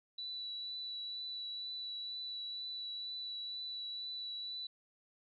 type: tone with vibrato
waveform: sine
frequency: 3951 Hz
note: B7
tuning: in tune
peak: -40 dBFS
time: 0.18-4.67 s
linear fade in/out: 5 ms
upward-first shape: triangle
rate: 2.1 Hz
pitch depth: 15 cents each way
effects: none